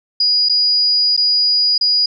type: tone with dropouts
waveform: sine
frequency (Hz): 4900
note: D#8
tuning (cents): -27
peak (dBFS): -11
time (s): 0.2-2.06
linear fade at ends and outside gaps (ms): 5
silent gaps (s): 0.488-0.495 / 1.166-1.175 / 1.78-1.81
effects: none